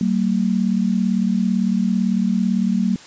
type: tone pair together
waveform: sine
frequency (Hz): 190.5 / 228.4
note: G3 / A#3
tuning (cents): -49 / -35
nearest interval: minor third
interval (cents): 314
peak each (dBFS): -18 / -19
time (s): 0.01-2.96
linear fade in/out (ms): 2
effects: white hiss -42 dBFS RMS until 3.06 s + resampled to 16000 Hz